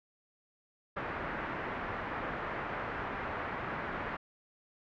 white low-pass noise, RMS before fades -38 dBFS, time 0.96-4.17 s, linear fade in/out 10 ms, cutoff 1800 Hz, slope 24 dB/octave, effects none

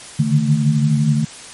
sine tone cluster, 142.1 / 148.5 / 154.2 / 221.7 Hz, C#3 / D3 / D#3 / A3, +43 / +20 / -15 / +13 cents, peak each -18 dBFS, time 0.19-1.25 s, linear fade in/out 10 ms, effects white hiss -36 dBFS RMS until 1.53 s + MP3 48 kbps

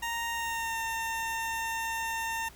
20% pulse tone with pitch glide, 930 to 907.7 Hz, A#5 to A#5, -4 to -46 cents, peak -26 dBFS, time 0.02-2.49 s, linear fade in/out 10 ms, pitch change -42 cents, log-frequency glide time 0.31-0.79 s, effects added 60 Hz sine -53 dBFS peak until 2.55 s + pink hiss -54 dBFS RMS until 2.55 s

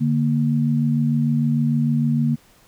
sine tone pair together, 146.48 / 233.1 Hz, D3 / A#3, -4 / 0 cents, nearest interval minor sixth, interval 804 cents, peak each -19 dBFS, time 0-2.36 s, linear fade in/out 20 ms, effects pink hiss -54 dBFS RMS until 2.67 s

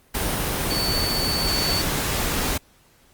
sine tone in noise, 4490 Hz, C#8, 21 cents sharp, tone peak -23 dBFS, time 0.7-1.82 s, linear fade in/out 10 ms, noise pink, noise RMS -24 dBFS, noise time 0.14-2.58 s, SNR -2 dB, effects pink hiss -57 dBFS RMS until 3.13 s + Opus 32 kbps

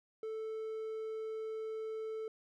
triangle tone, 440 Hz, A4, in tune, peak -36 dBFS, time 0.23-2.28 s, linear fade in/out 2 ms, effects none

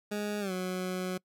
20% pulse tone with pitch glide, 207.7 to 183.97 Hz, G#3 to F#3, 0 to -10 cents, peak -27 dBFS, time 0.11-1.18 s, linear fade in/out 10 ms, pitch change -210 cents, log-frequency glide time 0.4-0.52 s, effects noise-tail reverb RT60 0.1 s tail -25 dB re dry

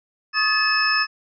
sine tone cluster, 1112 / 1252 / 1731 / 2585 / 5240 Hz, C#6 / D#6 / A6 / E7 / E8, +5 / +10 / -29 / -34 / -11 cents, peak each -30 / -24 / -21 / -25 / -22 dBFS, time 0.33-1.07 s, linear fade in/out 50 ms, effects none

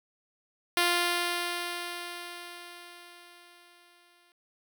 5% pulse tone with exponential decay, 349.2 Hz, F4, in tune, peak -11 dBFS, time 0.77-4.32 s, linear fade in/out 1 ms, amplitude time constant 770 ms, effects none

